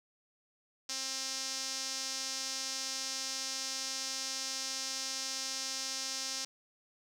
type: tone with band-pass filter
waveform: sawtooth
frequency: 265.2 Hz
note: C4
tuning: 23 cents sharp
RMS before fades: -38 dBFS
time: 0.89-6.45 s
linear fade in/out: 5 ms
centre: 5600 Hz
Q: 2.9
effects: none